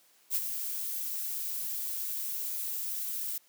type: noise with ADSR envelope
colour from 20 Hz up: violet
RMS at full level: -27 dBFS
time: 0.3-3.38 s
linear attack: 54 ms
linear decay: 41 ms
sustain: -8 dB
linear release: 4 ms
effects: white hiss -64 dBFS RMS until 3.48 s + high-pass 200 Hz 12 dB/octave